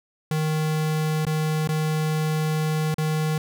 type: tone with dropouts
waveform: square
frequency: 155.56 Hz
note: D#3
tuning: in tune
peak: -22 dBFS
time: 0.31-3.38 s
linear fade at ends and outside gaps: 2 ms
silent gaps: 1.252-1.267 / 1.675-1.689 / 2.943-2.982 s
effects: none